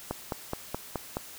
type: click train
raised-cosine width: 1 ms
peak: -16 dBFS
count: 6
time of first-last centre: 0.11-1.169 s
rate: 4.72 Hz
effects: white hiss -46 dBFS RMS until 1.38 s